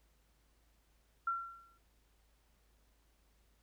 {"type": "tone with exponential decay", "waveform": "sine", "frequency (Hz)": 1364, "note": "F6", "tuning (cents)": -41, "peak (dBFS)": -30, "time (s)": [1.27, 1.78], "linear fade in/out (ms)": 5, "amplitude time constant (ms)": 110, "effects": ["added 53 Hz sine -70 dBFS peak until 3.62 s", "pink hiss -75 dBFS RMS until 3.62 s"]}